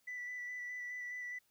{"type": "tone with vibrato", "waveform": "sine", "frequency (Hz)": 1975.5, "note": "B6", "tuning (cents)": 0, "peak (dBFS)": -39, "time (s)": [0.07, 1.39], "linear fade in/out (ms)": 10, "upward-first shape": "square", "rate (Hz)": 4.8, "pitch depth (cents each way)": 13, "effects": ["tanh soft clip ceiling -38 dBFS", "white hiss -75 dBFS RMS until 1.5 s"]}